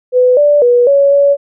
sine tone with pitch steps, 501 / 585 / 485.6 / 560 / 565 Hz, B4 / D5 / B4 / C#5 / C#5, +25 / -7 / -29 / +18 / +33 cents, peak -5 dBFS, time 0.12-1.37 s, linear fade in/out 50 ms, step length 250 ms, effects none

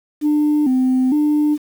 sine tone with vibrato, 277.2 Hz, C#4, in tune, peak -11 dBFS, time 0.21-1.58 s, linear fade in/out 50 ms, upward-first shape square, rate 1.1 Hz, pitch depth 130 cents each way, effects tanh soft clip ceiling -10 dBFS + 7-bit

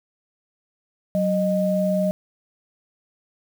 sine tone pair together, 186.99 / 616 Hz, F#3 / D#5, +19 / -17 cents, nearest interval octave + major sixth, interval 2064 cents, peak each -21 dBFS, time 1.15-2.11 s, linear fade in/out 0 ms, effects 7-bit

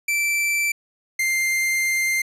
45% pulse tone pair in turn, 2334 / 2097 Hz, D7 / C7, -11 / +3 cents, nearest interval major second, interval 186 cents, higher first, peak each -19 dBFS, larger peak neither, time 0.08-0.72 / 1.19-2.22 s, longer second, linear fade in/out 5 ms, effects resampled to 32000 Hz

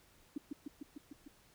sine tone with echo, 290.1 Hz, D4, 21 cents flat, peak -35 dBFS, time 0.36-0.38 s, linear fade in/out 5 ms, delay 150 ms, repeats 6, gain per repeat -2 dB, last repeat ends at 1.28 s, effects pink hiss -66 dBFS RMS until 1.54 s

